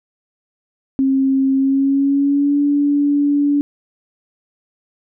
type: tone with pitch glide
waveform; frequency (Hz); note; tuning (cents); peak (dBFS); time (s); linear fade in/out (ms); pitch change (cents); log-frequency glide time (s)
sine; 268.3 to 287.6; C4 to D4; +44 to -36; -12; 0.99-3.61; 0; +120; 1.55-2.59
effects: none